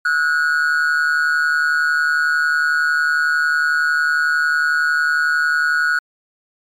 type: tone with amplitude modulation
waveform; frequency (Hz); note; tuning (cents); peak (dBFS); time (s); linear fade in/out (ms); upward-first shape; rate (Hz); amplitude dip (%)
triangle; 1458; F#6; -26; -9; 0.05-5.99; 5; sine; 151; 70
effects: MP3 96 kbps